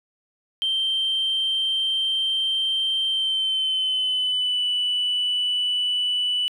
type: tone with pitch glide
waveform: sine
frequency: 3136 to 2970 Hz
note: G7 to F#7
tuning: 0 to +6 cents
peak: -19 dBFS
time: 0.62-6.48 s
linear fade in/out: 0 ms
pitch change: -94 cents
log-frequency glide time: 3.07-4.66 s
effects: tanh soft clip ceiling -17 dBFS + 10-bit